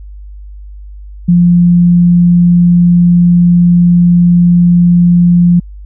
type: tone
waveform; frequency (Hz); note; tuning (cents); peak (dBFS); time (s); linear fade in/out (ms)
sine; 174.61; F3; 0; -3; 1.28-5.6; 10
effects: added 50 Hz sine -26 dBFS peak until 5.85 s